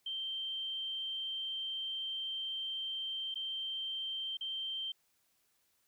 sine tone with dropouts, 3136 Hz, G7, in tune, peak -36 dBFS, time 0.06-4.92 s, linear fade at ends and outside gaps 5 ms, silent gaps 3.343-3.356 / 4.371-4.409 s, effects white hiss -75 dBFS RMS until 5.87 s

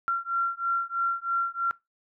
sine beating tone pair, 1369 / 1372.1 Hz, F6 / F6, -35 / -31 cents, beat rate 3.1 Hz, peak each -28 dBFS, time 0.08-1.71 s, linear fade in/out 0 ms, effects noise-tail reverb RT60 0.2 s tail -21 dB re dry

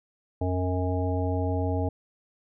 harmonic tone with a mistuned harmonic, 91.4 Hz, F#2, 21 cents flat, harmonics 1 / 3 / 5 / 7 / 9, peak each -26 / -31 / -33 / -34 / -36 dBFS, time 0.41-1.89 s, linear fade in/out 5 ms, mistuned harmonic 1, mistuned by -43 cents, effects none

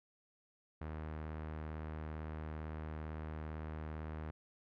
sawtooth tone with low-pass filter, 77.78 Hz, D#2, in tune, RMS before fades -44 dBFS, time 0.81-4.31 s, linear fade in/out 5 ms, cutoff 1700 Hz, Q 1.1, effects none

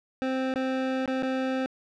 25% pulse tone with dropouts, 261.6 Hz, C4, in tune, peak -22 dBFS, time 0.22-1.66 s, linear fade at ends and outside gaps 0 ms, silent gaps 0.539-0.558 / 1.058-1.077 / 1.225-1.231 s, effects low-pass 3000 Hz 12 dB/octave

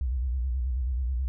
sine tone with vibrato, 63 Hz, B1, 35 cents sharp, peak -25 dBFS, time 0.01-1.28 s, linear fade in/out 0 ms, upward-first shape square, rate 9.3 Hz, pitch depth 100 cents each way, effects none

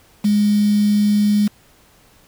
sine tone with quantisation, 207.3 Hz, G#3, 3 cents flat, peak -12 dBFS, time 0.24-1.48 s, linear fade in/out 10 ms, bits 5, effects pink hiss -52 dBFS RMS until 2.27 s

